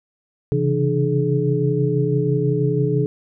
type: tone cluster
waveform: sine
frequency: 134.4 / 140.5 / 165.4 / 301.4 / 424.3 Hz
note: C3 / C#3 / E3 / D4 / G#4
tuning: +47 / +24 / +6 / +45 / +37 cents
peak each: -20 / -28 / -23 / -26 / -21 dBFS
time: 0.52-3.06 s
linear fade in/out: 0 ms
effects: none